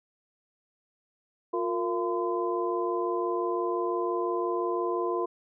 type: tone cluster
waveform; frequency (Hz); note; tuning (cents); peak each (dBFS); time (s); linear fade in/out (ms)
sine; 355.4 / 461.2 / 681 / 1020; F4 / A#4 / F5 / C6; +30 / -19 / -44 / -44; -29 / -32 / -36 / -32; 1.53-5.26; 10
effects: none